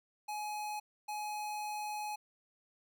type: tone bursts at uneven times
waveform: square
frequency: 842 Hz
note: G#5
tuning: 24 cents sharp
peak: -38 dBFS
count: 2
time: 0.28-0.8 / 1.08-2.16 s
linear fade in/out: 10 ms
effects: none